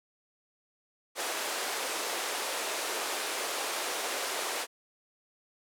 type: band-pass noise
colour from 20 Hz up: pink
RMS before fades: -34 dBFS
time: 1.15-4.67 s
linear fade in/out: 50 ms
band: 400 to 12000 Hz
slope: 24 dB/octave
effects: none